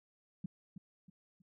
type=tone with echo; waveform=sine; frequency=182 Hz; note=F#3; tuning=28 cents flat; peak=-35 dBFS; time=0.44-0.46 s; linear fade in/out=5 ms; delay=320 ms; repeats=3; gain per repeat=-9 dB; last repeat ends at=1.42 s; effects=none